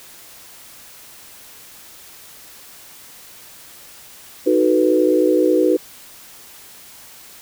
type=chord; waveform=sine; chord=B dominant seventh; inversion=first; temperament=equal; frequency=311.1 / 370 / 440 / 493.9 Hz; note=D#4 / F#4 / A4 / B4; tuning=0 / 0 / 0 / 0 cents; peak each=-17 / -17 / -23 / -17 dBFS; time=4.46-5.77 s; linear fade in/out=10 ms; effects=white hiss -42 dBFS RMS until 7.41 s